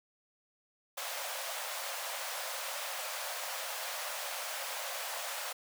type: high-pass noise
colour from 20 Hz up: pink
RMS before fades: -39 dBFS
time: 0.97-5.53 s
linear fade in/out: 10 ms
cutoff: 520 Hz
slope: 96 dB/octave
effects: none